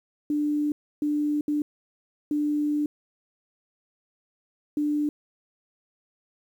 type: tone bursts at uneven times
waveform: sine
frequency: 296.3 Hz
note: D4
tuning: 15 cents sharp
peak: -22 dBFS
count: 5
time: 0.3-0.72 / 1.02-1.41 / 1.48-1.62 / 2.31-2.86 / 4.77-5.09 s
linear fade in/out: 2 ms
effects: 9-bit